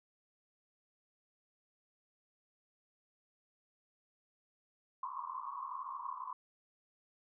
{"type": "band-pass noise", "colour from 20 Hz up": "white", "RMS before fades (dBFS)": -43, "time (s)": [5.03, 6.33], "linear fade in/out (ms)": 2, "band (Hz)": [1000, 1100], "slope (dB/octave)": 96, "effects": []}